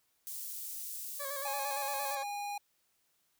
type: high-pass noise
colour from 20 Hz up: white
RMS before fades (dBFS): -42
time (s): 0.27-2.15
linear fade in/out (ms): 0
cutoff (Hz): 7100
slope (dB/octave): 12
type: tone with vibrato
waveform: 20% pulse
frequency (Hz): 559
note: C#5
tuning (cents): +14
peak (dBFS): -34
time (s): 1.19-2.24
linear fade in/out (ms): 20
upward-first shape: square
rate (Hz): 8.7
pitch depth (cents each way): 43
type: tone with pitch glide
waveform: square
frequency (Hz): 830.6 to 817.3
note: G#5 to G#5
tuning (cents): 0 to -28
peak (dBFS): -37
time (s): 1.45-2.58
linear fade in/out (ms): 5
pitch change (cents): -28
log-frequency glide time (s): 2.07-2.18
effects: white hiss -75 dBFS RMS until 3.39 s